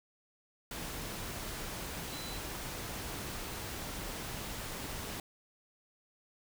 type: tone in noise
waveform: sine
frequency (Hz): 3998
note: B7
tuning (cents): +20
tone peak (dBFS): -47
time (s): 2.12-2.38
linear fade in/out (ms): 2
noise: pink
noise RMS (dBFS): -41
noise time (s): 0.71-5.2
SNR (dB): -9
effects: none